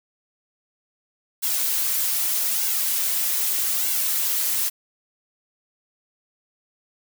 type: noise with flanger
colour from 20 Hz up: blue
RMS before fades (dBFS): -23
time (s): 1.42-4.7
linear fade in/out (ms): 20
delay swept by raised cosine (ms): 1.6 to 6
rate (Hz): 0.81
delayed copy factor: -0.65
effects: none